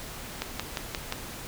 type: click train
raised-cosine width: 0.2 ms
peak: -12 dBFS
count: 5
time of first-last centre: 0.42-1.124 s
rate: 5.68 Hz
effects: pink hiss -40 dBFS RMS until 1.47 s